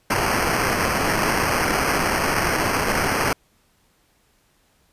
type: noise with sample-and-hold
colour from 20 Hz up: violet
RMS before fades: -21 dBFS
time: 0.1-3.33 s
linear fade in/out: 5 ms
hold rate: 3675 Hz
effects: pink hiss -62 dBFS RMS until 4.92 s + resampled to 32000 Hz